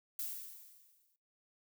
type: noise with exponential decay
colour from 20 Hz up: violet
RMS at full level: -38 dBFS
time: 0.19-1.16 s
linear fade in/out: 2 ms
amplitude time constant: 210 ms
effects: noise-tail reverb RT60 0.2 s tail -17 dB re dry